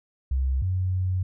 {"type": "tone pair in turn", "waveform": "sine", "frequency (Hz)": [65.7, 92.49], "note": ["C2", "F#2"], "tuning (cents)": [8, 0], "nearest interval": "tritone", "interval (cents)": 592, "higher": "second", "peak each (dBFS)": [-21, -22], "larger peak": "first", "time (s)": [[0.31, 0.62], [0.62, 1.23]], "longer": "second", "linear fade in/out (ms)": 5, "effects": []}